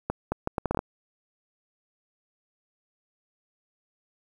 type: accelerating click train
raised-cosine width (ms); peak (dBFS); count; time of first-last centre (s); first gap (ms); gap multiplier
1; -12; 9; 0.1-0.791; 220; 0.7
effects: 8-bit